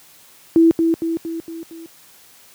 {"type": "tone with echo", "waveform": "sine", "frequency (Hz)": 329.6, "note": "E4", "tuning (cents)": 0, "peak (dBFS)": -8, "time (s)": [0.56, 0.71], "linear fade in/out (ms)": 0, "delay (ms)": 230, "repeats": 5, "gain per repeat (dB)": -5, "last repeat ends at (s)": 1.86, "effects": ["white hiss -48 dBFS RMS until 2.54 s", "high-pass 80 Hz 12 dB/octave"]}